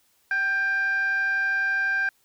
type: tone with frequency modulation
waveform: sine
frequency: 1583 Hz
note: G6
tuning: 17 cents sharp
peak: -20 dBFS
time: 0.31-2.09 s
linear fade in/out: 2 ms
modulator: 815 Hz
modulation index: 0.32
effects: tanh soft clip ceiling -18 dBFS + white hiss -65 dBFS RMS until 2.24 s